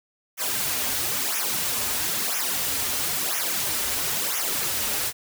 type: noise with flanger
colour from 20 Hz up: white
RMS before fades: -26 dBFS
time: 0.37-5.13 s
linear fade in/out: 50 ms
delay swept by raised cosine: 0.23 to 6.13 ms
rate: 1 Hz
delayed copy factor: -0.8
effects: none